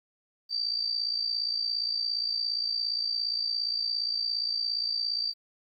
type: tone with amplitude modulation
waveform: sine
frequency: 4651 Hz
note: D8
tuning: 18 cents flat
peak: -24 dBFS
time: 0.49-5.34 s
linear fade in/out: 50 ms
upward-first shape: sine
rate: 57.3 Hz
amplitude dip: 70%
effects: 11-bit